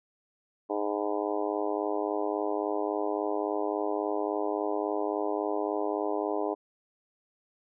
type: harmonic tone with a mistuned harmonic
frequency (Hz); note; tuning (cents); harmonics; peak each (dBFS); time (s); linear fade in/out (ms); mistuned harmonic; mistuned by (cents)
103.6; G#2; -4; 3 / 4 / 5 / 6 / 7 / 8 / 9 / 10; -34 / -32 / -37 / -35 / -37 / -38 / -41 / -42; 0.69-6.55; 20; 10; -42
effects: none